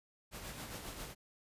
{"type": "noise with tremolo", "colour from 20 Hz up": "pink", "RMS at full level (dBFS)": -44, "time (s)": [0.31, 1.15], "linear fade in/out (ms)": 50, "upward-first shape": "sine", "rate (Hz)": 7.4, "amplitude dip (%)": 45, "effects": ["resampled to 32000 Hz"]}